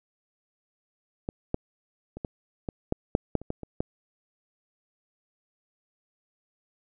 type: clicks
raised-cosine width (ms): 2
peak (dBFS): -17 / -12 / -25 / -18 / -18 / -11 / -7 / -10 / -28 / -17 / -24 / -13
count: 12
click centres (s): 1.289 / 1.544 / 2.17 / 2.248 / 2.688 / 2.924 / 3.151 / 3.353 / 3.416 / 3.504 / 3.633 / 3.805
effects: none